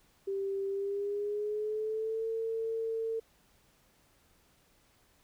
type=tone with pitch glide; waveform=sine; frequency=392 to 450.3 Hz; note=G4 to A4; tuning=0 to +40 cents; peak=-31 dBFS; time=0.27-3.2 s; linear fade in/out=10 ms; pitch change=+240 cents; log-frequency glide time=0.68-2.28 s; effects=pink hiss -67 dBFS RMS until 5.23 s